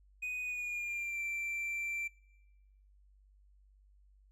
triangle tone with pitch glide, 2489 to 2349 Hz, D#7 to D7, 0 to 0 cents, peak -34 dBFS, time 0.22-2.08 s, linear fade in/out 10 ms, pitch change -100 cents, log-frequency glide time 0.42-1.2 s, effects noise-tail reverb RT60 1.0 s tail -21 dB re dry + added 49 Hz sine -61 dBFS peak until 4.31 s

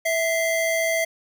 square tone pair together, 654.2 / 2077 Hz, E5 / C7, -13 / -13 cents, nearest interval octave + minor sixth, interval 2000 cents, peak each -23 / -25 dBFS, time 0.05-1.05 s, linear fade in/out 10 ms, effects none

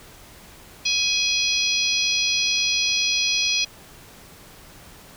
harmonic tone with a mistuned harmonic, 830.6 Hz, G#5, in tune, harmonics 3 / 4 / 5 / 6 / 7, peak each -24 / -25 / -26 / -27 / -27 dBFS, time 0.85-3.65 s, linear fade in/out 10 ms, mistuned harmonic 3, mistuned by +17 cents, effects pink hiss -46 dBFS RMS until 5.16 s

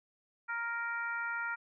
harmonic tone, 466.7 Hz, A#4, 2 cents sharp, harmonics 2 / 3 / 4 / 5, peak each -42 / -35 / -42 / -46 dBFS, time 0.48-1.56 s, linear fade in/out 20 ms, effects none

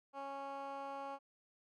15% pulse tone with band-pass filter, 276.1 Hz, C#4, 7 cents flat, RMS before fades -45 dBFS, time 0.13-1.19 s, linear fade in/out 50 ms, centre 890 Hz, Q 1.4, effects none

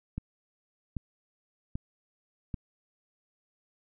click train, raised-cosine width 5 ms, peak -21 dBFS, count 4, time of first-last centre 0.18-2.542 s, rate 1.27 Hz, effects none

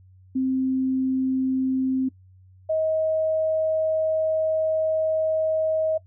sine tone pair in turn, 261.6 / 632.9 Hz, C4 / D#5, 0 / +29 cents, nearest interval octave + minor third, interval 1529 cents, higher second, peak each -20 / -20 dBFS, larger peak neither, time 0.35-2.09 / 2.69-5.98 s, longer second, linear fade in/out 10 ms, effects noise-tail reverb RT60 0.1 s tail -20 dB re dry + added 93 Hz sine -49 dBFS peak until 6.06 s

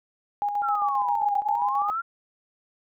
sine tone with tremolo, 820 Hz, G#5, 22 cents flat, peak -22 dBFS, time 0.42-1.9 s, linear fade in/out 0 ms, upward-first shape square, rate 7.5 Hz, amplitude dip 45%
sine exponential two-way sweep, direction down then up, 1402 to 776 to 1402 Hz, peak -25 dBFS, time 0.62-2.02 s, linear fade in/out 20 ms, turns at 1.37 s
effects none

